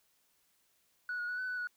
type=tone with pitch steps; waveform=sine; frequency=1471 / 1445 / 1473 / 1507 / 1490 / 1463 Hz; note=F#6 / F#6 / F#6 / F#6 / F#6 / F#6; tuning=-11 / -41 / -8 / +31 / +12 / -20 cents; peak=-33 dBFS; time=1.09-1.672 s; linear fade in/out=2 ms; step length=97 ms; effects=tanh soft clip ceiling -32 dBFS + white hiss -73 dBFS RMS until 1.76 s